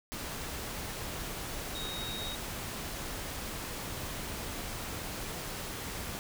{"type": "tone in noise", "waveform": "sine", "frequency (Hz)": 3763, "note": "A#7", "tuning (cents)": 16, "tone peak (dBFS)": -39, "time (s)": [1.75, 2.35], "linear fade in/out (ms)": 0, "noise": "pink", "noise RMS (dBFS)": -39, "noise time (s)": [0.12, 6.19], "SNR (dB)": -3, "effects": []}